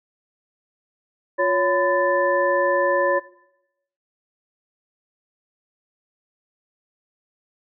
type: tone cluster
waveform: sine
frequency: 354 / 558 / 1011 / 1760 Hz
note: F4 / C#5 / B5 / A6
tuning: +23 / +11 / +40 / 0 cents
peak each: -26 / -19 / -24 / -24 dBFS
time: 1.38-3.2 s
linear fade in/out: 20 ms
effects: noise-tail reverb RT60 0.8 s tail -18 dB re dry